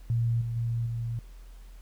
sine tone with level steps, 116.54 Hz, A#2, in tune, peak -23 / -29 / -26 / -29 dBFS, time 0.1-1.19 s, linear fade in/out 0 ms, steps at 0.41 / 0.56 / 0.86 s, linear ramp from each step 5 ms, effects added 42 Hz sine -44 dBFS peak until 1.81 s + pink hiss -61 dBFS RMS until 1.81 s

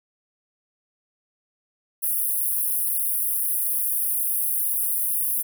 pink high-pass noise, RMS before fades -24 dBFS, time 2.02-5.43 s, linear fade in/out 20 ms, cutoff 9700 Hz, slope 96 dB/octave, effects none

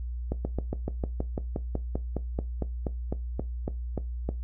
slowing click train, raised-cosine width 2 ms, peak -16 dBFS, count 20, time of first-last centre 0.32-4.29 s, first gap 130 ms, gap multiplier 1.05, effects noise-tail reverb RT60 0.2 s tail -17 dB re dry + added 60 Hz sine -31 dBFS peak until 4.43 s

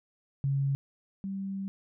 sine tone pair in turn, 138.1 / 194.66 Hz, C#3 / G3, -6 / -12 cents, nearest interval tritone, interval 594 cents, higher second, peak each -25 / -32 dBFS, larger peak first, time 0.44-0.75 / 1.24-1.68 s, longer second, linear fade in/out 0 ms, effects none

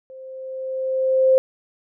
sine tone with level ramp, 524 Hz, C5, 2 cents sharp, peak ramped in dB -37 to -10 dBFS, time 0.1-1.38 s, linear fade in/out 0 ms, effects none

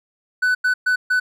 triangle tone bursts at uneven times, 1497 Hz, F#6, 20 cents sharp, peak -13 dBFS, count 4, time 0.42-0.55 / 0.64-0.74 / 0.86-0.96 / 1.1-1.2 s, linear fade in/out 10 ms, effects none

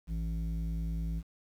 square tone with low-pass filter, 55 Hz, A1, in tune, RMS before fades -34 dBFS, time 0.07-1.23 s, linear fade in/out 50 ms, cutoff 180 Hz, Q 1.8, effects 10-bit

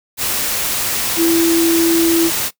sine tone in noise, 333.1 Hz, E4, 18 cents sharp, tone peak -11 dBFS, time 1.16-2.31 s, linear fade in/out 50 ms, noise white, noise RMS -19 dBFS, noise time 0.17-2.51 s, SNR +5 dB, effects noise-tail reverb RT60 0.1 s tail -19 dB re dry

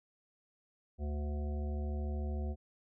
harmonic tone, 73.42 Hz, D2, in tune, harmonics 1 / 3 / 5 / 7 / 9 / 10, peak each -34 / -44 / -48 / -51 / -53 / -54 dBFS, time 0.98-2.56 s, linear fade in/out 50 ms, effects none

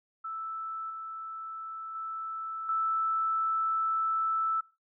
sine tone with level steps, 1318 Hz, E6, 1 cent flat, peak -34 / -37 / -34 / -26 dBFS, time 0.24-4.61 s, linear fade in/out 10 ms, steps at 0.9 / 1.95 / 2.69 s, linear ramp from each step 2 ms, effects noise-tail reverb RT60 0.3 s tail -22 dB re dry

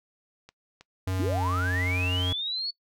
clicks, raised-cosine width 0.2 ms, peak -30 dBFS, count 3, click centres 0.49 / 0.81 / 1.205 s
square tone with pitch glide, 93.5 to 90.63 Hz, F#2 to F#2, +19 to -35 cents, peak -27 dBFS, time 1.07-2.33 s, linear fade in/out 5 ms, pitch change -54 cents, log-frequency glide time 1.28-1.47 s
sine linear sweep, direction up, 232 to 4471 Hz, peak -28 dBFS, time 1.19-2.71 s, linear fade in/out 10 ms
effects noise-tail reverb RT60 0.1 s tail -22 dB re dry

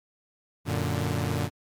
sawtooth chord, Gb augmented, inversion none, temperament equal, 92.5 / 116.54 / 146.83 Hz, Gb2 / Bb2 / D3, 0 / 0 / 0 cents, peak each -26 dBFS, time 0.65-1.5 s, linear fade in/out 50 ms, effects MP3 96 kbps

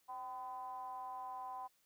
triangle ring-modulated tone, 120.3 Hz, B2, 45 cents flat, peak -38 dBFS, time 0.08-1.68 s, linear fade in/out 20 ms, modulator 891 Hz, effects white hiss -75 dBFS RMS until 1.85 s

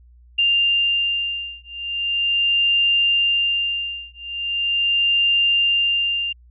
sine beating tone pair, 2794 / 2794.4 Hz, F7 / F7, 0 / 0 cents, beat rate 0.4 Hz, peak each -20 dBFS, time 0.38-6.33 s, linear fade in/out 10 ms, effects added 60 Hz sine -46 dBFS peak until 6.5 s

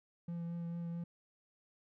triangle tone with vibrato, 170 Hz, F3, 46 cents flat, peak -36 dBFS, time 0.28-1.04 s, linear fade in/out 5 ms, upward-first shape triangle, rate 4.5 Hz, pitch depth 16 cents each way, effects none

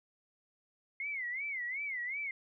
sine tone with vibrato, 2109 Hz, C7, 13 cents sharp, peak -35 dBFS, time 1-2.31 s, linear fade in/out 2 ms, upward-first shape sine, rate 2.7 Hz, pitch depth 170 cents each way, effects none

